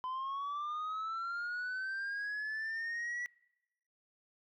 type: linear sweep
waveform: sine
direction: up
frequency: 1013 to 1952 Hz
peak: -33 dBFS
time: 0.04-3.26 s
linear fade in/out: 0 ms
effects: noise-tail reverb RT60 0.9 s tail -26 dB re dry + tanh soft clip ceiling -35 dBFS